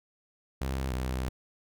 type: tone pair in turn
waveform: sawtooth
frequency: 66.2 / 64.09 Hz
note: C2 / C2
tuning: +21 / -35 cents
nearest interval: minor second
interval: 56 cents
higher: first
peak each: -26 dBFS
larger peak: neither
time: 0.61-0.93 / 0.93-1.29 s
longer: second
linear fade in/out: 5 ms
effects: none